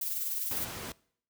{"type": "noise with tremolo", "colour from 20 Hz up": "violet", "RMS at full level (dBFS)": -32, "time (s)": [0.01, 0.65], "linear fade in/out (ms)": 5, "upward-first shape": "sine", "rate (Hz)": 20, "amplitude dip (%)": 40}
{"type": "noise", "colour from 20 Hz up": "pink", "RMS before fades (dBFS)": -40, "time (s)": [0.51, 0.92], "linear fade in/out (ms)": 2}
{"effects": ["noise-tail reverb RT60 0.6 s tail -23 dB re dry", "high-pass 60 Hz 12 dB/octave"]}